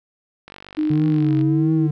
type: click train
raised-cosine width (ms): 0.3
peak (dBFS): -22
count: 46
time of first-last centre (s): 0.48-1.412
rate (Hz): 48.3
type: tone with pitch glide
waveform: sine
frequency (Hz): 306.7 to 320.5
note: D#4 to E4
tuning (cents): -25 to -49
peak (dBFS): -17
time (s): 0.77-1.88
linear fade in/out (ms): 20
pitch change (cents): +76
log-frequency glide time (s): 1.22-1.52
type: tone with vibrato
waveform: triangle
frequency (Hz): 147.4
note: D3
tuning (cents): +7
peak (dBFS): -16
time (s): 0.9-1.91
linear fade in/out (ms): 5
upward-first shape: triangle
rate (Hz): 1.5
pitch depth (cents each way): 130
effects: none